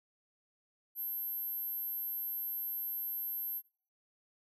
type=tone; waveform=sine; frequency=12710 Hz; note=G9; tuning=23 cents sharp; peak=-36 dBFS; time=0.95-3.62 s; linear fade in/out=50 ms; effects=noise-tail reverb RT60 0.4 s tail -18 dB re dry